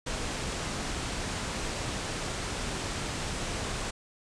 pink low-pass noise, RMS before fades -34 dBFS, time 0.06-3.91 s, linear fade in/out 10 ms, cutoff 9200 Hz, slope 48 dB/octave, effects none

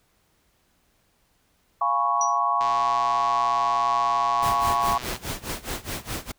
sine chord, C# dominant seventh, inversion first, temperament equal, 698.5 / 830.6 / 987.8 / 1108.7 Hz, E#5 / G#5 / B5 / C#6, 0 / 0 / 0 / 0 cents, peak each -28 / -28 / -27 / -22 dBFS, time 1.81-4.98 s, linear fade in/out 5 ms
sine tone with exponential decay, 5820 Hz, F#8, 29 cents flat, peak -21 dBFS, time 2.21-2.39 s, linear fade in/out 2 ms, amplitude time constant 37 ms
click train, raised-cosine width 0.2 ms, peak -18 dBFS, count 315, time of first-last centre 2.61-5.163 s, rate 123 Hz
pink noise with tremolo, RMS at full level -29 dBFS, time 4.42-6.32 s, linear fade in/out 10 ms, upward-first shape sine, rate 4.8 Hz, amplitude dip 90%
effects pink hiss -66 dBFS RMS until 6.38 s

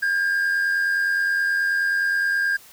triangle tone pair together, 1607.5 / 1697 Hz, G6 / G#6, +43 / +37 cents, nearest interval minor second, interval 94 cents, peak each -17 / -27 dBFS, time 0.02-2.57 s, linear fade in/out 10 ms, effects tanh soft clip ceiling -11 dBFS + white hiss -48 dBFS RMS until 2.72 s

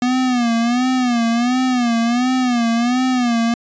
square tone with vibrato, 243.4 Hz, B3, 25 cents flat, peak -15 dBFS, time 0.02-3.54 s, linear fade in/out 2 ms, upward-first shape sine, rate 1.4 Hz, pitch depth 100 cents each way, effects resampled to 16000 Hz

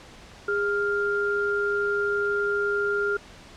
sine tone pair together, 408.1 / 1400 Hz, G#4 / F6, -30 / +4 cents, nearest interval octave + major sixth, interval 2134 cents, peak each -25 dBFS, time 0.48-3.17 s, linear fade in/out 5 ms, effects pink hiss -47 dBFS RMS until 3.56 s + low-pass 6000 Hz 12 dB/octave

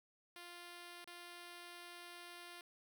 5% pulse tone with dropouts, 349.2 Hz, F4, in tune, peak -40 dBFS, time 0.36-2.61 s, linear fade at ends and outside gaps 1 ms, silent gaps 1.044-1.075 s, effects none

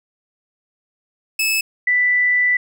sawtooth / sine tone pair in turn, 2605 / 1980.5 Hz, E7 / B6, -21 / +4 cents, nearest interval perfect fourth, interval 475 cents, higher first, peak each -13 dBFS, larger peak neither, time 1.39-1.61 / 1.87-2.57 s, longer second, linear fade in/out 5 ms, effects none

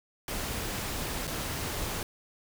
pink noise with dropouts, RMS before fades -34 dBFS, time 0.28-2.03 s, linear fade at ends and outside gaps 2 ms, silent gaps 1.271-1.276 s, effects none

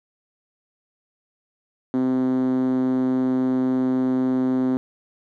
5% pulse tone with band-pass filter, 129.1 Hz, C3, 23 cents flat, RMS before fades -21 dBFS, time 1.94-4.77 s, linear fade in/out 0 ms, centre 270 Hz, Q 5.3, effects none

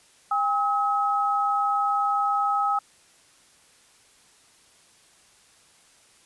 sine tone pair together, 807 / 1279.8 Hz, G#5 / D#6, -50 / +48 cents, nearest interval minor sixth, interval 798 cents, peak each -24 / -23 dBFS, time 0.31-2.79 s, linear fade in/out 5 ms, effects white hiss -57 dBFS RMS until 6.25 s + resampled to 24000 Hz

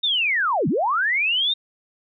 sine linear two-way sweep, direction down then up, 3729 to 130.81 to 3729 Hz, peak -18 dBFS, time 0.03-1.54 s, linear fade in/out 10 ms, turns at 0.68 s, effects none

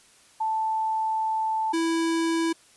sine / square tone pair in turn, 880 / 329.6 Hz, A5 / E4, 0 / 0 cents, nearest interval octave + perfect fourth, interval 1700 cents, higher first, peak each -23 dBFS, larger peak neither, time 0.4-1.73 / 1.73-2.53 s, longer first, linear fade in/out 10 ms, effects white hiss -56 dBFS RMS until 2.76 s + resampled to 24000 Hz

